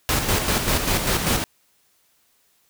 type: noise with tremolo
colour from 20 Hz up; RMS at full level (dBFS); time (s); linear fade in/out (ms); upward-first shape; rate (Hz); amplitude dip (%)
pink; -20; 0.09-1.44; 0; square; 5.1; 45
effects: white hiss -63 dBFS RMS until 2.69 s